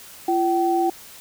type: tone pair together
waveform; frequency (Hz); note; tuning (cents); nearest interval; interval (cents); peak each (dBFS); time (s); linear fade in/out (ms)
sine; 341.6 / 766; F4 / G5; -38 / -40; octave + major second; 1398; -20; 0.28-0.9; 5
effects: white hiss -43 dBFS RMS until 1.2 s